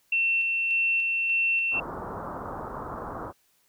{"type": "tone with tremolo", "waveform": "sine", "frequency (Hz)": 2700, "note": "E7", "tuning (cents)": 41, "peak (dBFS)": -21, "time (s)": [0.12, 1.8], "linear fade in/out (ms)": 5, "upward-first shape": "square", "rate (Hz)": 1.7, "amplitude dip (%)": 25}
{"type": "low-pass noise", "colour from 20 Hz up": "white", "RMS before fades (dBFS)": -36, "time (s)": [1.71, 3.33], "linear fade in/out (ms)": 50, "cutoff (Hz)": 1300, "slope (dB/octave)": 48}
{"effects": ["white hiss -67 dBFS RMS until 3.68 s"]}